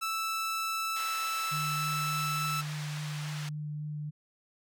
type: tone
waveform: sawtooth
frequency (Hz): 1318.5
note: E6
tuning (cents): 0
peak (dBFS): -27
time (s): 0.01-2.62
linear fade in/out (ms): 20
type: band-pass noise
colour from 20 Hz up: pink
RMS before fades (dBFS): -44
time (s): 0.96-3.49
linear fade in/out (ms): 2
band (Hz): 1100 to 6700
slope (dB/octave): 12
type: tone with vibrato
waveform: sine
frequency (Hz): 150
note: D3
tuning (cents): +37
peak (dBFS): -34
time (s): 1.51-4.11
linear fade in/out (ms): 20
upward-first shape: sine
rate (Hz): 3.5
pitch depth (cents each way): 9
effects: none